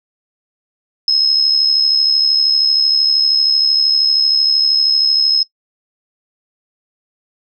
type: tone with amplitude modulation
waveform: sine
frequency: 5160 Hz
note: E8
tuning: 38 cents flat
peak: -7 dBFS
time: 1.08-5.43 s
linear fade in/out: 2 ms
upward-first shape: sine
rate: 72.9 Hz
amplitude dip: 55%
effects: noise-tail reverb RT60 0.1 s tail -22 dB re dry